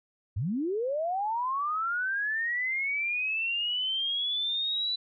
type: linear sweep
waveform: sine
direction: up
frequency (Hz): 82.41 to 3985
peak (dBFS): -27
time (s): 0.36-4.96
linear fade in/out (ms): 10
effects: none